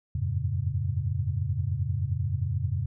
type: tone cluster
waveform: sine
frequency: 86.4 / 96 / 109.2 / 136 Hz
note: F2 / G2 / A2 / C#3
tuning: -18 / -36 / -13 / -33 cents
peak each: -31 dBFS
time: 0.15-2.86 s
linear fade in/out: 5 ms
effects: none